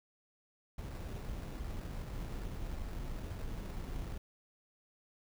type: noise with sample-and-hold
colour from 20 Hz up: brown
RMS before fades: -41 dBFS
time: 0.78-4.18 s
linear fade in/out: 5 ms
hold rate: 3150 Hz
effects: none